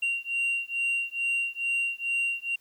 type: beating tone pair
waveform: sine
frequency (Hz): 2760 / 2762.3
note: F7 / F7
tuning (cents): -21 / -20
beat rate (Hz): 2.3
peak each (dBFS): -27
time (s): 0.02-2.56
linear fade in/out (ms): 10
effects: tanh soft clip ceiling -23 dBFS + white hiss -65 dBFS RMS until 2.6 s